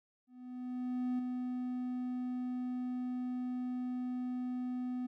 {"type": "tone with ADSR envelope", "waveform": "triangle", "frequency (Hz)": 250, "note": "B3", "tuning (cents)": 21, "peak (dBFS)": -29, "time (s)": [0.27, 5.07], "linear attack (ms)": 920, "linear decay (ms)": 4, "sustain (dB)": -4, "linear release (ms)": 13, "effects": []}